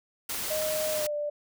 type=noise; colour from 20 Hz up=white; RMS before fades=-33 dBFS; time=0.29-1.07 s; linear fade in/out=5 ms
type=tone with pitch glide; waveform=sine; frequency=619 to 589.7 Hz; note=D#5 to D5; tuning=-9 to +7 cents; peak=-28 dBFS; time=0.5-1.3 s; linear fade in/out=10 ms; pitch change=-84 cents; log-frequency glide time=0.92-1.14 s
effects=none